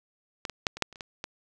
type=clicks; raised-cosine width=0.2 ms; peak=-15 / -19 / -7 / -23 / -6 / -30 / -30 / -19 / -17 dBFS; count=9; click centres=0.452 / 0.497 / 0.668 / 0.77 / 0.823 / 0.927 / 0.958 / 1.008 / 1.241 s; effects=none